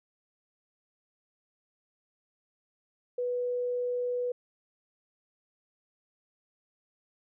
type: tone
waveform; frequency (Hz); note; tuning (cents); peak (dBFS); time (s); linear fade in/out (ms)
sine; 491.8; B4; -7; -28; 3.18-4.32; 5
effects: none